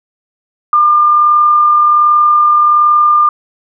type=tone with amplitude modulation; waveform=sine; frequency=1200 Hz; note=D6; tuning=37 cents sharp; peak=-4 dBFS; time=0.73-3.29 s; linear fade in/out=2 ms; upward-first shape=sine; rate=41.3 Hz; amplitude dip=25%; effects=none